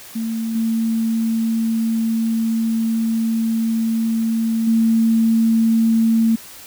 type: tone with level steps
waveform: sine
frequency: 225.7 Hz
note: A3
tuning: 44 cents sharp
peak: -20 / -16 / -12 dBFS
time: 0.15-6.36 s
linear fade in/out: 10 ms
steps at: 0.55 / 4.67 s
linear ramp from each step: 5 ms
effects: white hiss -39 dBFS RMS until 6.66 s